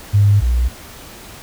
sine tone pair in turn, 101.9 / 60.59 Hz, G#2 / B1, -32 / -32 cents, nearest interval major sixth, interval 900 cents, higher first, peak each -8 / -12 dBFS, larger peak first, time 0.13-0.41 / 0.41-0.69 s, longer neither, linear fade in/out 20 ms, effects pink hiss -37 dBFS RMS until 1.42 s

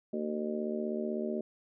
harmonic tone, 76 Hz, D#2, 40 cents flat, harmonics 3 / 4 / 5 / 6 / 7 / 8, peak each -35 / -44 / -36 / -43 / -47 / -39 dBFS, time 0.13-1.41 s, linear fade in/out 5 ms, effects none

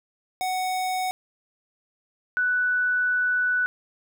square / sine tone pair in turn, 743 / 1486 Hz, F#5 / F#6, +7 / +7 cents, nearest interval octave, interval 1200 cents, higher second, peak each -25 / -20 dBFS, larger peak second, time 0.41-1.11 / 2.37-3.66 s, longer second, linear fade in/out 0 ms, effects none

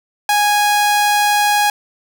sawtooth tone, 828 Hz, G#5, 5 cents flat, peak -8 dBFS, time 0.29-1.7 s, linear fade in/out 2 ms, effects none

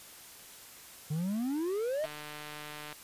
triangle exponential sweep, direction up, 146.1 to 652 Hz, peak -28 dBFS, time 1.1-2.06 s, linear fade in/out 10 ms
click train, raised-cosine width 0.3 ms, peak -27 dBFS, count 134, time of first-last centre 2.04-2.927 s, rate 150 Hz
effects white hiss -51 dBFS RMS until 3.03 s + resampled to 32000 Hz

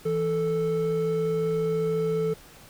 triangle tone pair together, 164.81 / 440 Hz, E3 / A4, 0 / 0 cents, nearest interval octave + perfect fourth, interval 1700 cents, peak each -27 / -22 dBFS, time 0.05-2.34 s, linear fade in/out 10 ms, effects pink hiss -50 dBFS RMS until 2.69 s

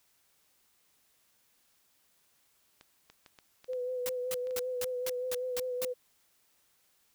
clicks, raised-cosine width 0.2 ms, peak -35 dBFS, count 9, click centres 2.811 / 3.1 / 3.262 / 3.388 / 3.644 / 3.733 / 4.471 / 4.509 / 5.094 s
sine tone with vibrato, 502 Hz, B4, 28 cents sharp, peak -32 dBFS, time 3.68-5.94 s, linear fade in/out 20 ms, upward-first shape sine, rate 5.2 Hz, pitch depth 30 cents each way
white noise bursts, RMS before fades -36 dBFS, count 8, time 4.06-5.848 s, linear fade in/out 0 ms, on 31 ms, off 220 ms
effects white hiss -70 dBFS RMS until 7.14 s

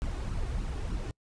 brown noise with flanger, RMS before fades -33 dBFS, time 0.02-1.11 s, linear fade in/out 0 ms, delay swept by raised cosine 0.7 to 2.8 ms, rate 3.3 Hz, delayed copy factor +0.55, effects noise-tail reverb RT60 0.1 s tail -26 dB re dry + resampled to 22050 Hz

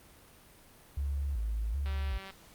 sine tone with vibrato, 61.74 Hz, B1, in tune, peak -30 dBFS, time 0.97-2.18 s, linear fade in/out 5 ms, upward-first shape square, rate 1.3 Hz, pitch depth 220 cents each way
click train, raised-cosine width 0.3 ms, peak -30 dBFS, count 87, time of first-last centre 1.86-2.306 s, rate 193 Hz
effects pink hiss -57 dBFS RMS until 2.54 s + Opus 32 kbps

